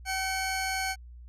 20% pulse tone pair together, 764 / 2208 Hz, G5 / C#7, -45 / -7 cents, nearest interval octave + tritone, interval 1838 cents, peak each -25 / -29 dBFS, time 0.05-0.96 s, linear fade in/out 50 ms, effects added 60 Hz sine -44 dBFS peak until 1.28 s + resampled to 32000 Hz

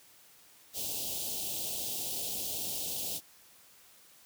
white band-stop noise, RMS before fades -36 dBFS, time 0.73-3.21 s, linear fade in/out 50 ms, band 810 to 2800 Hz, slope 48 dB/octave, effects white hiss -59 dBFS RMS until 4.25 s + high-pass 60 Hz 12 dB/octave

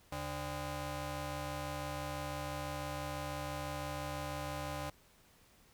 15% pulse ring-modulated tone, 220 Hz, A3, in tune, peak -29 dBFS, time 0.12-4.9 s, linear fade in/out 5 ms, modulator 363 Hz, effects pink hiss -65 dBFS RMS until 5.73 s

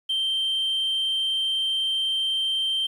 sine tone, 3136 Hz, G7, in tune, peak -20 dBFS, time 0.09-2.87 s, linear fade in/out 10 ms, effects tanh soft clip ceiling -20 dBFS + 9-bit

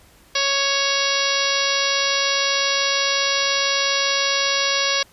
harmonic tone with a mistuned harmonic, 554.4 Hz, C#5, in tune, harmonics 1 / 2 / 3 / 4 / 5 / 6 / 7 / 8 / 9 / 10, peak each -27 / -27 / -27 / -27 / -27 / -27 / -27 / -27 / -27 / -27 dBFS, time 0.35-5.03 s, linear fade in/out 5 ms, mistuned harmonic 10, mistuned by +38 cents, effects pink hiss -52 dBFS RMS until 5.12 s + resampled to 32000 Hz

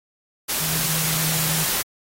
sine tone in noise, 159.3 Hz, D#3, 41 cents sharp, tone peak -28 dBFS, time 0.6-1.65 s, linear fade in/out 20 ms, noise white, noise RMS -23 dBFS, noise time 0.48-1.83 s, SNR -8 dB, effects AAC 48 kbps

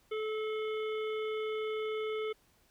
harmonic tone, 433.4 Hz, A4, 26 cents flat, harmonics 1 / 3 / 5 / 7 / 8, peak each -33 / -44 / -45 / -50 / -53 dBFS, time 0.11-2.33 s, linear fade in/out 10 ms, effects pink hiss -68 dBFS RMS until 2.7 s

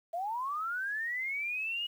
sine linear sweep, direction up, 653 to 2908 Hz, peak -32 dBFS, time 0.13-1.87 s, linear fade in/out 10 ms, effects 10-bit

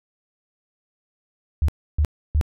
sine tone bursts, 74.6 Hz, D2, 28 cents sharp, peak -15 dBFS, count 3, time 1.62-2.412 s, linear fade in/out 0 ms, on 64 ms, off 300 ms, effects none

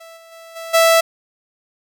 sawtooth tone with level steps, 659.3 Hz, E5, in tune, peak -34 / -38 / -34 / -25 / -6 dBFS, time 0-1.01 s, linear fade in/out 10 ms, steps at 0.16 / 0.31 / 0.55 / 0.73 s, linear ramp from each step 20 ms, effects none

